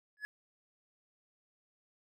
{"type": "tone with exponential growth", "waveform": "triangle", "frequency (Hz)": 1698, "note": "G#6", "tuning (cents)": 38, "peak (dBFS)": -31, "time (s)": [0.17, 0.25], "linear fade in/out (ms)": 0, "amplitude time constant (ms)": 16, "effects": []}